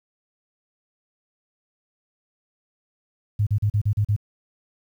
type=tone bursts; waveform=sine; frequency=104 Hz; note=G#2; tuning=3 cents sharp; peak=-17 dBFS; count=7; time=3.39-4.164 s; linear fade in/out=10 ms; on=78 ms; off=38 ms; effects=9-bit